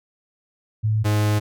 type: tone pair in turn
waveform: sine / 45% pulse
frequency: 108.4 / 105.25 Hz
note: A2 / G#2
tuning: -25 / +24 cents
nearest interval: minor second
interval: 51 cents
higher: first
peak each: -17 dBFS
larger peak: neither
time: 0.83-1.04 / 1.04-1.4 s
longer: second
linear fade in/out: 20 ms
effects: none